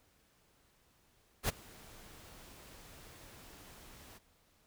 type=noise with ADSR envelope; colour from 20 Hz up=pink; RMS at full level=-31 dBFS; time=1.43-4.19 s; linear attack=57 ms; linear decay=19 ms; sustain=-24 dB; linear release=19 ms; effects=pink hiss -70 dBFS RMS until 4.66 s